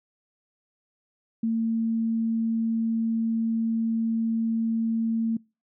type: tone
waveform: sine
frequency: 226.3 Hz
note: A3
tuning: 49 cents sharp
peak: -22 dBFS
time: 1.43-5.37 s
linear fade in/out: 5 ms
effects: noise-tail reverb RT60 0.3 s tail -26 dB re dry